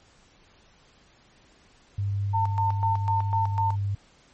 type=tone; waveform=sine; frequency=100 Hz; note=G2; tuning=35 cents sharp; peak=-24 dBFS; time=1.98-3.95 s; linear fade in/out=5 ms
type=tone with tremolo; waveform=sine; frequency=901 Hz; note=A5; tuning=41 cents sharp; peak=-22 dBFS; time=2.33-3.76 s; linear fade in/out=20 ms; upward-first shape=square; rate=4 Hz; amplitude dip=75%
effects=pink hiss -58 dBFS RMS until 4.33 s + MP3 32 kbps